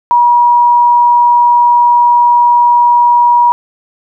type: tone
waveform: sine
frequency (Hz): 960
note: B5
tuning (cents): -49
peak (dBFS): -4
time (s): 0.11-3.52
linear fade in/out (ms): 0
effects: none